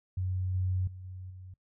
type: tone with level steps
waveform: sine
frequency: 92.5 Hz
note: F#2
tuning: in tune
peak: -29 / -27 / -42 / -40 / -44 dBFS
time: 0.17-1.54 s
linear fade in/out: 5 ms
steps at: 0.54 / 0.87 / 1.04 / 1.3 s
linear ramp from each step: 5 ms
effects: noise-tail reverb RT60 0.1 s tail -23 dB re dry